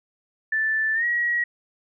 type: tone with pitch glide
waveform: sine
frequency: 1760 to 1908.2 Hz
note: A6 to A#6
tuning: 0 to +40 cents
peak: -20 dBFS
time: 0.52-1.44 s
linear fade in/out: 5 ms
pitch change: +140 cents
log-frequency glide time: 0.94-1.05 s
effects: none